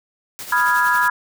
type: noise with tremolo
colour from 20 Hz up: white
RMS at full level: -31 dBFS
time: 0.39-1.08 s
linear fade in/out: 0 ms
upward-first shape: sine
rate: 11 Hz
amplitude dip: 55%
type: chord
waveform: sine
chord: F half-diminished seventh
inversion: second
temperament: equal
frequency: 987.8 / 1244.5 / 1396.9 / 1661.2 Hz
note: Cb6 / Eb6 / F6 / Ab6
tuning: 0 / 0 / 0 / 0 cents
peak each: -18 / -24 / -21 / -18 dBFS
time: 0.52-1.1 s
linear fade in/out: 5 ms
effects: none